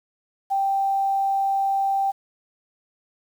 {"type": "tone with quantisation", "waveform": "sine", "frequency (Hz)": 784, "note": "G5", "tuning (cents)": 0, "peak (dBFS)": -19, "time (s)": [0.5, 2.12], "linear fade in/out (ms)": 20, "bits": 8, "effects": []}